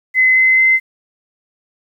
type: tone with pitch steps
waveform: sine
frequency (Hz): 2038 / 2051 / 2064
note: C7 / C7 / C7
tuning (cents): -46 / -35 / -24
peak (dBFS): -8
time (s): 0.14-0.8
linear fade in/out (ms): 50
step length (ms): 220
effects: 8-bit